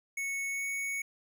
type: tone with pitch glide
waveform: square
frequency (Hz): 2209 to 2223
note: C#7 to C#7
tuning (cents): -7 to +4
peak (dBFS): -33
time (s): 0.17-1.02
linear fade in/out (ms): 5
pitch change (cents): +11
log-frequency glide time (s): 0.49-0.65
effects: none